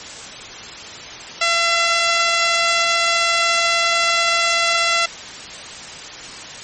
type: tone with band-pass filter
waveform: 5% pulse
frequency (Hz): 677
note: E5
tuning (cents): +46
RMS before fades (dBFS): -17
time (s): 1.41-5.06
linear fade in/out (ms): 5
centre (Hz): 1600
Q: 0.57
effects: white hiss -33 dBFS RMS until 6.63 s + MP3 32 kbps